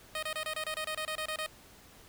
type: tone bursts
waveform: 10% pulse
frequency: 622.3 Hz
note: D#5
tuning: in tune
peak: -25 dBFS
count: 13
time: 0.15-1.463 s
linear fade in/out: 2 ms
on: 77 ms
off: 26 ms
effects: pink hiss -56 dBFS RMS until 2.08 s